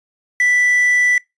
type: tone with quantisation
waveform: triangle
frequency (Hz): 1975.5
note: B6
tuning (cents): 0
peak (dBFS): -10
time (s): 0.4-1.18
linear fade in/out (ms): 2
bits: 6
effects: noise-tail reverb RT60 0.2 s tail -24 dB re dry + resampled to 22050 Hz